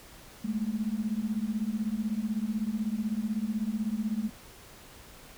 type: beating tone pair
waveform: sine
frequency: 207.7 / 223.7 Hz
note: G#3 / A3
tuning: 0 / +29 cents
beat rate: 16 Hz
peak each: -31 / -31 dBFS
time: 0.44-4.3 s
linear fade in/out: 10 ms
effects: pink hiss -51 dBFS RMS until 5.37 s

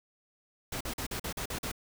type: noise bursts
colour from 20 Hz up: pink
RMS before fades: -36 dBFS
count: 8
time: 0.72-1.717 s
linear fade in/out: 5 ms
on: 87 ms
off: 43 ms
effects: none

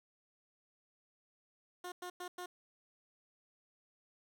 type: tone bursts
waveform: 15% pulse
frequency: 358.4 Hz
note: F4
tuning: 45 cents sharp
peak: -36 dBFS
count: 4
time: 1.84-2.46 s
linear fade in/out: 5 ms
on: 80 ms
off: 100 ms
effects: none

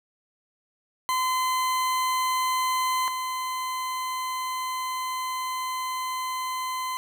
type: tone pair in turn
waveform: 40% pulse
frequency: 1026 / 1026 Hz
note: C6 / C6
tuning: -34 / -34 cents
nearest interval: unison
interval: 0 cents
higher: neither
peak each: -22 / -27 dBFS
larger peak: first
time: 1.09-3.08 / 3.08-6.97 s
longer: second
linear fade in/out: 0 ms
effects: none

